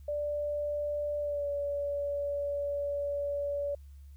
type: tone with pitch glide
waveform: sine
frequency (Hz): 587.3 to 571.9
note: D5 to D5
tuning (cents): 0 to -46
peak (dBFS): -30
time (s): 0.08-3.75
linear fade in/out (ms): 5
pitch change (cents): -46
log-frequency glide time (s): 1.2-1.48
effects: added 70 Hz sine -47 dBFS peak until 4.16 s + white hiss -72 dBFS RMS until 4.16 s